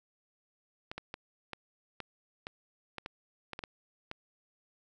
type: clicks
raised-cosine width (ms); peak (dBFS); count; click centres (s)
0.3; -23; 12; 0.915 / 0.98 / 1.141 / 1.533 / 2.003 / 2.469 / 2.983 / 3.061 / 3.533 / 3.591 / 3.638 / 4.114
effects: none